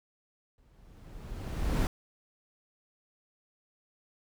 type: noise with exponential growth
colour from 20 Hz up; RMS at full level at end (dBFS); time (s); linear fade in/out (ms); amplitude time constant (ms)
brown; -24; 0.58-1.87; 1; 280
effects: none